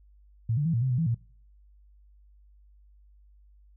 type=tone with pitch steps; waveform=sine; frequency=113.5 / 146.2 / 165.2 / 116.4 / 130.8 / 123.8 / 163.8 / 116.4 Hz; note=A#2 / D3 / E3 / A#2 / C3 / B2 / E3 / A#2; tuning=-46 / -7 / +4 / -2 / 0 / +5 / -11 / -2 cents; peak=-23 dBFS; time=0.49-1.146 s; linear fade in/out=5 ms; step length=82 ms; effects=noise-tail reverb RT60 0.5 s tail -22 dB re dry + added 50 Hz sine -54 dBFS peak until 3.76 s